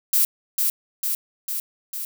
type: noise with echo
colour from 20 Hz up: violet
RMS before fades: -18 dBFS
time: 0.13-0.25 s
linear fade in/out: 2 ms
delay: 450 ms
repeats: 4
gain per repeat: -3 dB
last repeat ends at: 2.05 s
effects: none